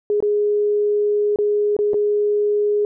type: tone with dropouts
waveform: sine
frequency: 415.3 Hz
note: G#4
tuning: in tune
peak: -15 dBFS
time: 0.1-2.85 s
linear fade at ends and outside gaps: 1 ms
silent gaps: 0.204-0.225 / 1.36-1.387 / 1.766-1.789 / 1.934-1.942 s
effects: none